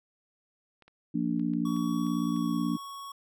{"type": "clicks", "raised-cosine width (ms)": 0.3, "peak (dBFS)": -39, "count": 7, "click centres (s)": [0.823, 0.88, 1.396, 1.536, 1.765, 2.067, 2.364]}
{"type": "chord", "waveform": "sine", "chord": "Bb major", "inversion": "second", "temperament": "just", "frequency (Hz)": [174.81, 233.1, 291.4], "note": ["F3", "Bb3", "D4"], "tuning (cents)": [2, 0, -13], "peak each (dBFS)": [-32, -30, -30], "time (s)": [1.14, 2.77], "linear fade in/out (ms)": 10}
{"type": "tone with pitch glide", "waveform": "square", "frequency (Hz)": [1125, 1110.8], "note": ["C#6", "C#6"], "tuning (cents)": [25, 3], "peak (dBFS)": -40, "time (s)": [1.65, 3.12], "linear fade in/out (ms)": 5, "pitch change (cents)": -22, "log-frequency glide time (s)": [2.27, 2.6]}
{"effects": []}